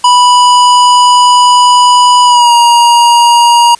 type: tone with pitch glide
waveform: square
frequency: 985 to 947.6 Hz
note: B5 to A#5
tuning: -5 to +28 cents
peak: -3 dBFS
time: 0.04-3.75 s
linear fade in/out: 5 ms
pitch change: -67 cents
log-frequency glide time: 2.24-2.53 s
effects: white hiss -37 dBFS RMS until 3.79 s + resampled to 22050 Hz